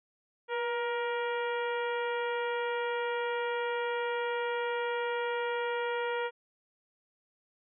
harmonic tone with a mistuned harmonic, 471.5 Hz, A#4, 20 cents sharp, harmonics 1 / 2 / 3 / 4 / 5 / 6 / 7, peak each -32 / -36 / -39 / -41 / -44 / -48 / -49 dBFS, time 0.48-6.31 s, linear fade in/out 50 ms, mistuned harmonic 1, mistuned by +37 cents, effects none

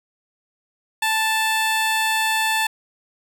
15% pulse tone, 880 Hz, A5, in tune, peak -12 dBFS, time 1.02-2.67 s, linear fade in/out 5 ms, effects none

